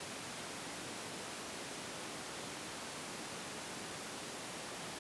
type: high-pass noise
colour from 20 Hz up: pink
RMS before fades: -45 dBFS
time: 0-4.99 s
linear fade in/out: 5 ms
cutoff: 190 Hz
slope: 12 dB/octave
effects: resampled to 24000 Hz